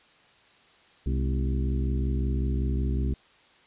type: harmonic tone with a mistuned harmonic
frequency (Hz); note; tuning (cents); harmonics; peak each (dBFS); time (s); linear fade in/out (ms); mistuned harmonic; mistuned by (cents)
65.4; C2; 0; 1 / 2 / 3 / 4 / 5 / 6; -25 / -31 / -35 / -37 / -39 / -41; 1.06-3.14; 5; 3; +120
effects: white hiss -58 dBFS RMS until 3.66 s + resampled to 8000 Hz